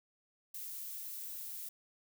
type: noise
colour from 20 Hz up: violet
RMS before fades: -44 dBFS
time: 0.54-1.69 s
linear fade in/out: 5 ms
effects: none